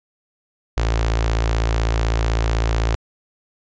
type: tone with notch filter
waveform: sawtooth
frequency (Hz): 55.9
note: A1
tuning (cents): +28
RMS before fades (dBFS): -19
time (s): 0.77-2.95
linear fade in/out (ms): 0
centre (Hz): 200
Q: 0.96
effects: resampled to 16000 Hz